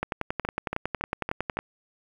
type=two click trains; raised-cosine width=0.5 ms; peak=-14 / -12 dBFS; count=5 / 18; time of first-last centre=0.45-1.57 / 0.03-1.59 s; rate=3.57 / 10.9 Hz; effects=8-bit